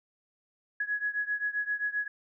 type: beating tone pair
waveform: sine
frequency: 1674 / 1681.6 Hz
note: G#6 / G#6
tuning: +13 / +21 cents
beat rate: 7.6 Hz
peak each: -31 / -33 dBFS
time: 0.8-2.08 s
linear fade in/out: 5 ms
effects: none